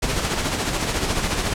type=noise with tremolo; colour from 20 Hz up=pink; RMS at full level=-21 dBFS; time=0.02-1.54 s; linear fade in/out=10 ms; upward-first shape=sine; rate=14 Hz; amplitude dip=45%; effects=low-pass 9000 Hz 12 dB/octave